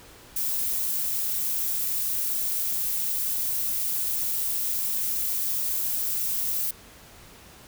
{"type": "noise", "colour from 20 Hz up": "violet", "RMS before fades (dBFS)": -27, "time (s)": [0.36, 6.71], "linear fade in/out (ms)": 5, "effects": ["pink hiss -49 dBFS RMS until 7.67 s"]}